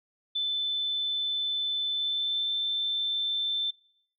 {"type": "tone with pitch glide", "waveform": "sine", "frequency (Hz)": [3520, 3547], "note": ["A7", "A7"], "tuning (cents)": [0, 13], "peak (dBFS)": -26, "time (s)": [0.35, 3.71], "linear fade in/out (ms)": 10, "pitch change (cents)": 13, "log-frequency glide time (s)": [1.91, 2.52], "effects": ["noise-tail reverb RT60 0.7 s tail -25 dB re dry"]}